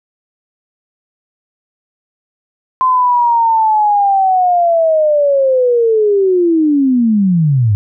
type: linear sweep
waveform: sine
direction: down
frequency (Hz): 1037 to 97.7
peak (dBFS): -8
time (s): 2.81-7.75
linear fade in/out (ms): 0
effects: none